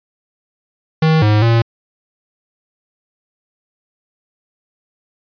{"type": "tone with pitch steps", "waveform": "square", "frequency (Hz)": [158.6, 106, 115.7], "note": ["D#3", "G#2", "A#2"], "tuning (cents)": [33, 36, -13], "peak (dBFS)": -10, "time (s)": [1.02, 1.62], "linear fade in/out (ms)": 5, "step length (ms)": 200, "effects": ["resampled to 11025 Hz"]}